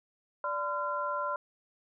sine tone cluster, 585 / 1019 / 1375 Hz, D5 / C6 / F6, -7 / -46 / -27 cents, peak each -36 / -33 / -35 dBFS, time 0.44-1.36 s, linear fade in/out 2 ms, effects none

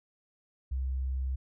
sine tone, 65.41 Hz, C2, in tune, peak -29 dBFS, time 0.71-1.36 s, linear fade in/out 10 ms, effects none

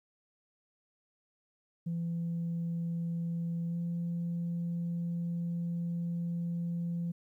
sine tone with pitch glide, 168.7 to 170.96 Hz, E3 to F3, +40 to -37 cents, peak -30 dBFS, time 1.86-7.12 s, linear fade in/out 10 ms, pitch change +23 cents, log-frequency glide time 3.68-3.76 s, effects tanh soft clip ceiling -29 dBFS + 12-bit

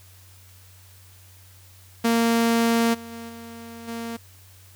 sawtooth tone with level steps, 231 Hz, A#3, 16 cents flat, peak -14 / -33 / -31 / -34 / -26 dBFS, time 2.04-4.17 s, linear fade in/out 10 ms, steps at 2.93 / 3.11 / 3.28 / 3.87 s, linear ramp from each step 20 ms, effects added 93 Hz sine -49 dBFS peak until 4.75 s + white hiss -53 dBFS RMS until 4.75 s

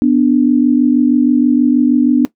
sine tone pair together, 247.6 / 293.9 Hz, B3 / D4, +5 / +1 cents, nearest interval minor third, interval 296 cents, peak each -10 dBFS, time 0.02-2.25 s, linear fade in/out 0 ms, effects noise-tail reverb RT60 0.1 s tail -17 dB re dry

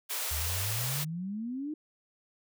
white high-pass noise, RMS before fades -34 dBFS, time 0.09-1.05 s, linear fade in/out 20 ms, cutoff 400 Hz, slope 48 dB/octave
sine exponential sweep, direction up, 71.2 to 313.9 Hz, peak -33 dBFS, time 0.31-1.74 s, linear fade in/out 5 ms
effects none

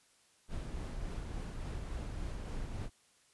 brown noise with tremolo, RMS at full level -39 dBFS, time 0.48-2.9 s, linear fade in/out 50 ms, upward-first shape sine, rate 3.5 Hz, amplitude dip 25%, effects white hiss -68 dBFS RMS until 3.33 s + resampled to 24000 Hz

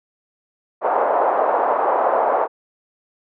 pink band-pass noise, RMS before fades -18 dBFS, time 0.81-2.48 s, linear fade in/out 50 ms, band 540 to 1000 Hz, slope 24 dB/octave, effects none

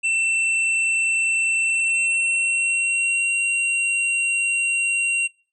square tone with pitch glide, 2685 to 2751 Hz, E7 to F7, +31 to -27 cents, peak -19 dBFS, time 0.03-5.28 s, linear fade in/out 20 ms, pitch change +42 cents, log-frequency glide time 1.62-3.32 s, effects noise-tail reverb RT60 0.4 s tail -25 dB re dry + resampled to 24000 Hz

